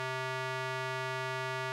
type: tone with band-pass filter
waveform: square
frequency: 130 Hz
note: C3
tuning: 11 cents flat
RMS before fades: -36 dBFS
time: 0-1.72 s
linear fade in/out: 0 ms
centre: 1600 Hz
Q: 0.81
effects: none